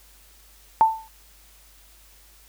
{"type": "tone with exponential decay", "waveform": "sine", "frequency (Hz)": 888, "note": "A5", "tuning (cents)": 16, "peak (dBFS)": -9, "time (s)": [0.81, 1.08], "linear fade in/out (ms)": 0, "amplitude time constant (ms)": 58, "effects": ["added 50 Hz sine -54 dBFS peak until 2.48 s", "white hiss -54 dBFS RMS until 2.48 s"]}